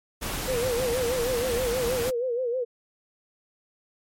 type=noise; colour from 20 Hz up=pink; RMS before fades=-31 dBFS; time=0.21-2.11 s; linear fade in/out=20 ms
type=tone with vibrato; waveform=sine; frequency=491.9 Hz; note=B4; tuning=7 cents flat; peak=-24 dBFS; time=0.47-2.65 s; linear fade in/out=20 ms; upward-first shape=sine; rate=6.3 Hz; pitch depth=100 cents each way
effects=MP3 64 kbps